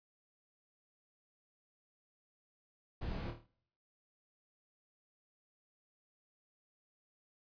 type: noise with echo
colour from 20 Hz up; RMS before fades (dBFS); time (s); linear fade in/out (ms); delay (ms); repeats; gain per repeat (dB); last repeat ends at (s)
brown; -40; 3.01-3.31; 10; 26; 6; -5; 3.466
effects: noise-tail reverb RT60 0.8 s tail -26 dB re dry + resampled to 11025 Hz